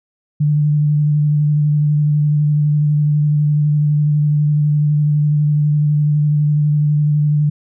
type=tone with vibrato; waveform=sine; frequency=148.8 Hz; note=D3; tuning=23 cents sharp; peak=-11 dBFS; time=0.4-7.5 s; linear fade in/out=10 ms; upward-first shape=square; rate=12 Hz; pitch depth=14 cents each way; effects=none